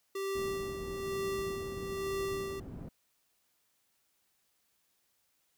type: tone with tremolo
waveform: square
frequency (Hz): 390.5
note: G4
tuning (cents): -7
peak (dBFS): -33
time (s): 0.15-2.6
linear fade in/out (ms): 5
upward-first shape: sine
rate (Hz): 1.1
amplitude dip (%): 55
type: low-pass noise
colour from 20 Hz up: white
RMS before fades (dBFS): -45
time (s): 0.35-2.89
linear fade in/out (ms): 5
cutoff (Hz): 250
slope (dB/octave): 12
effects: white hiss -75 dBFS RMS until 5.57 s